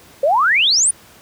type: exponential sweep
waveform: sine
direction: up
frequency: 523.3 to 9900 Hz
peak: -11 dBFS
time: 0.23-0.91 s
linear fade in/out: 5 ms
effects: pink hiss -45 dBFS RMS until 1.21 s + high-pass 80 Hz 12 dB/octave